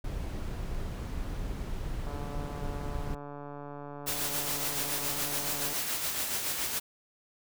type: noise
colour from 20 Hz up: brown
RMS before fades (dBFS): -35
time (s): 0.04-3.15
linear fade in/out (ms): 5
type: click train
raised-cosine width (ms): 1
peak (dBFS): -29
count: 528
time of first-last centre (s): 2.07-5.73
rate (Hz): 144
type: noise with tremolo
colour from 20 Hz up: white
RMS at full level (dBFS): -31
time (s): 4.06-6.8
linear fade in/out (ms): 20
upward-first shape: sine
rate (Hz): 7.1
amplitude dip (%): 40
effects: none